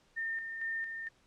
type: tone with tremolo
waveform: sine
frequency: 1813 Hz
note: A#6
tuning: 49 cents flat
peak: -33 dBFS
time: 0.16-1.09 s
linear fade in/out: 20 ms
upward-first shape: square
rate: 2.2 Hz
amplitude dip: 45%
effects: pink hiss -68 dBFS RMS until 1.26 s + low-pass 7000 Hz 12 dB/octave